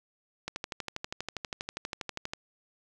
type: click train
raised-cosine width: 0.2 ms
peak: -17 dBFS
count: 24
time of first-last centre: 0.48-2.335 s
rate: 12.4 Hz
effects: none